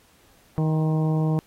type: harmonic tone with a mistuned harmonic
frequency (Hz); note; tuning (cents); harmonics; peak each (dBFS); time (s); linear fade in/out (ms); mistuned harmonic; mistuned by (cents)
157.1; D#3; +17; 1 / 2 / 3 / 4 / 5 / 6 / 7; -20 / -29 / -32 / -36 / -37 / -40 / -43; 0.58-1.39; 0; 7; -46
effects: pink hiss -58 dBFS RMS until 1.46 s + AAC 48 kbps